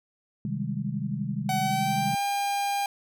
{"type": "chord", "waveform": "sine", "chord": "Ab major seventh", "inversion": "first", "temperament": "equal", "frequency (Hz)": [130.81, 155.56, 196, 207.7], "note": ["C3", "Eb3", "G3", "Ab3"], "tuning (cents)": [0, 0, 0, 0], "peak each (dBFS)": -33, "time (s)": [0.45, 2.15], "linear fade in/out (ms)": 2}
{"type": "tone with pitch glide", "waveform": "45% pulse", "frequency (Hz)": [754, 803.5], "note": ["F#5", "G5"], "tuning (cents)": [32, 43], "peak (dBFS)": -25, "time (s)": [1.49, 2.86], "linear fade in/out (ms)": 2, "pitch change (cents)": 111, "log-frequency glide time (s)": [1.59, 2.22]}
{"effects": []}